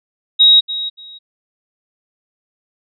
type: tone with echo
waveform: sine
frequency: 3800 Hz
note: A#7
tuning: 33 cents sharp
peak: -5 dBFS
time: 0.39-0.61 s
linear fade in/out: 20 ms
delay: 290 ms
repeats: 2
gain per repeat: -14 dB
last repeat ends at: 1.19 s
effects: none